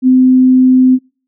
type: tone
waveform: sine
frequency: 256.7 Hz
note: C4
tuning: 33 cents flat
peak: -4 dBFS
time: 0.02-0.99 s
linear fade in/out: 50 ms
effects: noise-tail reverb RT60 0.4 s tail -25 dB re dry